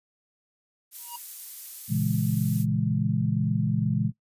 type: noise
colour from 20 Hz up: violet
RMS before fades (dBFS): -37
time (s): 0.91-2.66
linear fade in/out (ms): 50
type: tone with exponential growth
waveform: square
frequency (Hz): 953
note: A#5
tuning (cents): +38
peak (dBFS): -34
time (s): 0.96-1.16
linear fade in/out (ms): 5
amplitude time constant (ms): 42
type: chord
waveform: sine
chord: A# half-diminished seventh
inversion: none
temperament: equal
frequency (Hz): 116.54 / 138.59 / 164.81 / 207.7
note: A#2 / C#3 / E3 / G#3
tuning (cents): 0 / 0 / 0 / 0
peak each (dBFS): -28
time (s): 1.88-4.12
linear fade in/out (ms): 50
effects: noise-tail reverb RT60 0.1 s tail -17 dB re dry + resampled to 32000 Hz